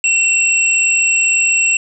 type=tone pair together; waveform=sine; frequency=2712 / 7671 Hz; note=E7 / A#8; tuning=+49 / +49 cents; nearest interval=octave + tritone; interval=1800 cents; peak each=-12 / -16 dBFS; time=0.04-1.77 s; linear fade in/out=2 ms; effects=none